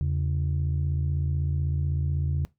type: tone pair together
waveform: sine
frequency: 82.55 / 138.59 Hz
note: E2 / C#3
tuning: +3 / 0 cents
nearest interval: major sixth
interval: 897 cents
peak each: -24 / -25 dBFS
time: 0.01-2.45 s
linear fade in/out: 0 ms
effects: noise-tail reverb RT60 0.2 s tail -22 dB re dry + tanh soft clip ceiling -19 dBFS